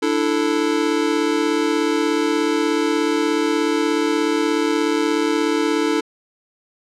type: chord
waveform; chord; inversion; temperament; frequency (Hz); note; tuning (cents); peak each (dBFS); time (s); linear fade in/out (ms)
square; D suspended second; none; just; 293.7 / 330.4 / 440.5; D4 / E4 / A4; 0 / +4 / +2; -22; 0.02-6.01; 10
effects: low-pass 7000 Hz 12 dB/octave